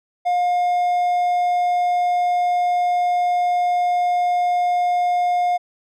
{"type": "tone", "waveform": "triangle", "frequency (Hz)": 712, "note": "F5", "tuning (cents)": 33, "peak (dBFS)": -14, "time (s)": [0.25, 5.58], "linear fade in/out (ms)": 20, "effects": []}